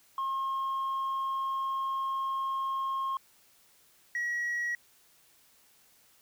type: tone pair in turn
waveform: sine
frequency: 1074 / 1913.7 Hz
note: C6 / A#6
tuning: +45 / +45 cents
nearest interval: minor seventh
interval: 1000 cents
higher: second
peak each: -27 dBFS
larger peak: neither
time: 0.18-3.17 / 4.15-4.75 s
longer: first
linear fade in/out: 2 ms
effects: tanh soft clip ceiling -28 dBFS + white hiss -63 dBFS RMS until 6.21 s